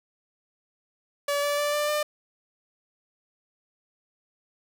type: tone with pitch steps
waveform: sawtooth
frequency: 573 / 579.3 / 585.7 / 592.2 / 598.7 Hz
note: D5 / D5 / D5 / D5 / D5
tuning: -43 / -24 / -5 / +14 / +33 cents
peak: -20 dBFS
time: 1.28-2.03 s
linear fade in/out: 5 ms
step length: 150 ms
effects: none